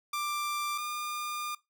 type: tone pair in turn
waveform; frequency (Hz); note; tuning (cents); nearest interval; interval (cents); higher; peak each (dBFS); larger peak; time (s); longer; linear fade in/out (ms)
sawtooth; 1182 / 1205.4; D6 / D6; +11 / +45; unison; 34; second; -27 / -30; first; 0.13-0.78 / 0.78-1.55; second; 5
effects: noise-tail reverb RT60 0.2 s tail -20 dB re dry